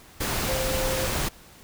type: tone in noise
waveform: sine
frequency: 523.3 Hz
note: C5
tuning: in tune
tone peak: -28 dBFS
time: 0.48-1.07 s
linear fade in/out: 10 ms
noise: pink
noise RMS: -27 dBFS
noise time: 0.2-1.29 s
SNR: -4 dB
effects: pink hiss -50 dBFS RMS until 1.63 s